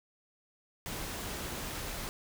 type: noise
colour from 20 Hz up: pink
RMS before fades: -39 dBFS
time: 0.86-2.09 s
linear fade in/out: 0 ms
effects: none